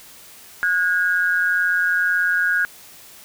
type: tone pair together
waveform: sine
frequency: 1454 / 1632.1 Hz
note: F#6 / G#6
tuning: -31 / -31 cents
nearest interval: major second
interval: 200 cents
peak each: -19 dBFS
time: 0.63-2.65 s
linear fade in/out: 0 ms
effects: white hiss -44 dBFS RMS until 3.24 s